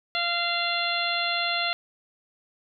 harmonic tone, 691 Hz, F5, 19 cents flat, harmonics 1 / 2 / 3 / 4 / 5 / 6, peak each -31 / -31 / -31 / -31 / -31 / -31 dBFS, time 0.15-1.73 s, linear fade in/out 0 ms, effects none

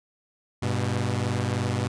sawtooth tone pair together, 99.6 / 122.72 Hz, G2 / B2, +28 / -11 cents, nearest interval major third, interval 361 cents, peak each -23 dBFS, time 0.62-1.88 s, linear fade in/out 10 ms, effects resampled to 22050 Hz

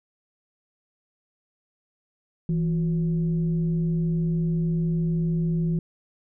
sine tone with frequency modulation, 164.81 Hz, E3, in tune, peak -21 dBFS, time 2.49-5.79 s, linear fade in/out 2 ms, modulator 198 Hz, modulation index 0.36, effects none

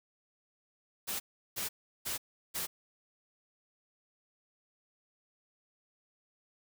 white noise bursts, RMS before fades -36 dBFS, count 4, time 1.07-2.67 s, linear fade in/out 20 ms, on 130 ms, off 360 ms, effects none

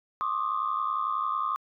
sine tone cluster, 1067 / 1174 / 1245 Hz, C6 / D6 / D#6, +34 / -1 / +1 cents, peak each -30 / -30 / -30 dBFS, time 0.21-1.56 s, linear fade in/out 0 ms, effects tanh soft clip ceiling -18 dBFS

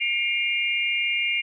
sine tone cluster, 2144 / 2389 / 2806 Hz, C7 / D7 / F7, +42 / +29 / +8 cents, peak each -26 dBFS, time 0-1.42 s, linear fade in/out 20 ms, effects none

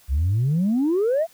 sine exponential sweep, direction up, 62.1 to 690 Hz, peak -16 dBFS, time 0.08-1.27 s, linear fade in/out 50 ms, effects tanh soft clip ceiling -15 dBFS + white hiss -54 dBFS RMS until 1.33 s

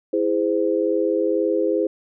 sine chord, E augmented, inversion none, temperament just, 329.6 / 412 / 515 Hz, E4 / G#4 / B#4, 0 / -14 / -28 cents, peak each -22 / -22 / -22 dBFS, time 0.13-1.87 s, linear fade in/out 5 ms, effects none

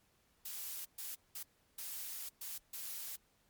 blue noise bursts at uneven times, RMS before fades -44 dBFS, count 6, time 0.45-0.85 / 0.98-1.15 / 1.35-1.43 / 1.78-2.29 / 2.41-2.58 / 2.73-3.16 s, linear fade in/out 5 ms, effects pink hiss -73 dBFS RMS until 3.49 s + MP3 96 kbps

